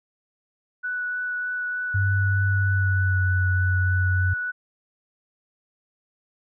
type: tone with vibrato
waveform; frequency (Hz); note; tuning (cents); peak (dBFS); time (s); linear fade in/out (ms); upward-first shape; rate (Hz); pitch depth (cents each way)
sine; 1480; F#6; 0; -25; 0.83-4.52; 20; triangle; 3.3; 10
type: tone with pitch glide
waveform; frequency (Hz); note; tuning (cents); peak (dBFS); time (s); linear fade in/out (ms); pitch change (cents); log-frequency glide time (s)
sine; 98.2 to 92.15; G2 to F#2; +4 to -7; -19; 1.94-4.34; 10; -111; 2.61-3.33
effects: none